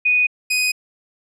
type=tone pair in turn; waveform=sine / sawtooth; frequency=2481 / 2497 Hz; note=D#7 / D#7; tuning=-6 / +6 cents; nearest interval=unison; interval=12 cents; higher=second; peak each=-13 / -13 dBFS; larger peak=neither; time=0.05-0.27 / 0.5-0.72 s; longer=neither; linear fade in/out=10 ms; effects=low-pass 12000 Hz 12 dB/octave